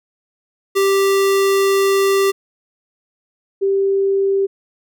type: tone pair in turn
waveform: square / sine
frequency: 392 / 392 Hz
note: G4 / G4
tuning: 0 / 0 cents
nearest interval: unison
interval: 0 cents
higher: neither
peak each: -13 / -13 dBFS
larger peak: neither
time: 0.75-2.32 / 3.61-4.47 s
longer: first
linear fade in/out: 20 ms
effects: none